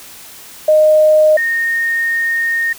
sine tone pair in turn, 617 / 1843.6 Hz, D#5 / A#6, -15 / -20 cents, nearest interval octave + perfect fifth, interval 1895 cents, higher second, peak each -6 / -13 dBFS, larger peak first, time 0.68-1.37 / 1.37-2.73 s, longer second, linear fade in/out 5 ms, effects white hiss -36 dBFS RMS until 2.78 s

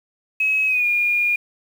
sine tone with pitch glide, 2559 to 2425 Hz, D#7 to D#7, +48 to -45 cents, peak -16 dBFS, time 0.4-1.36 s, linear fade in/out 5 ms, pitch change -93 cents, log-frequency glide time 0.67-0.86 s, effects 7-bit

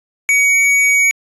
triangle tone with hard clipping, 2251 Hz, C#7, 26 cents sharp, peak -11 dBFS, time 0.29-1.11 s, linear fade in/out 0 ms, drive 17 dB, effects resampled to 24000 Hz

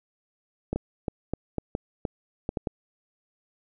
clicks, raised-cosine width 2 ms, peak -14 dBFS, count 10, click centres 0.73 / 0.76 / 1.082 / 1.336 / 1.583 / 1.751 / 2.052 / 2.491 / 2.572 / 2.672 s, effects none

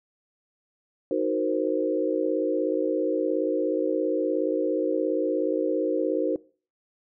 sine chord, C half-diminished seventh, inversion first, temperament equal, 311.1 / 370 / 466.2 / 523.3 Hz, Eb4 / Gb4 / Bb4 / C5, 0 / 0 / 0 / 0 cents, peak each -28 dBFS, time 1.11-6.36 s, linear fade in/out 2 ms, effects noise-tail reverb RT60 0.4 s tail -22 dB re dry

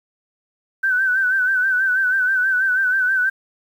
sine tone with vibrato, 1526 Hz, G6, 47 cents flat, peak -15 dBFS, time 0.83-3.3 s, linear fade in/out 10 ms, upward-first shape sine, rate 6.2 Hz, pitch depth 61 cents each way, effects 8-bit

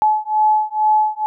sine beating tone pair, 856 / 858.2 Hz, A5 / A5, -48 / -43 cents, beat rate 2.2 Hz, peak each -16 dBFS, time 0.02-1.26 s, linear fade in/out 0 ms, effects none

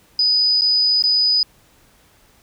sine tone with dropouts, 4978 Hz, D#8, in tune, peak -13 dBFS, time 0.19-1.43 s, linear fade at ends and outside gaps 2 ms, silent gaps 0.611-0.618 / 1.024-1.038 s, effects pink hiss -54 dBFS RMS until 2.42 s

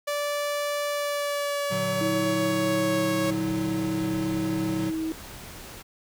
sawtooth tone with pitch glide, 582 to 552.2 Hz, D5 to C#5, -16 to -7 cents, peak -22 dBFS, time 0.07-3.31 s, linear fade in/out 10 ms, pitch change -91 cents, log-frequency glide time 0.9-3.05 s
square chord, Bb augmented, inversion none, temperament equal, 116.54 / 146.83 / 185 Hz, Bb2 / D3 / F#3, 0 / 0 / 0 cents, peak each -36 / -37 / -32 dBFS, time 1.7-4.91 s, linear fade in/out 20 ms
sine tone, 320 Hz, D#4, 49 cents sharp, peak -26 dBFS, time 2.01-5.12 s, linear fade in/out 0 ms
pink noise, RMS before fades -42 dBFS, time 3.23-5.83 s, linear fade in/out 20 ms
effects none

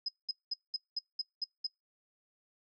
sine tone bursts, 5060 Hz, D#8, 28 cents sharp, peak -31 dBFS, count 8, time 0.06-1.668 s, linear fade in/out 5 ms, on 26 ms, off 200 ms, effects noise-tail reverb RT60 0.2 s tail -26 dB re dry

